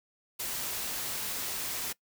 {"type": "noise", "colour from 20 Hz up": "white", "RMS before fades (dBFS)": -35, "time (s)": [0.39, 1.93], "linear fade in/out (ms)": 10, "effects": ["noise-tail reverb RT60 0.1 s tail -22 dB re dry"]}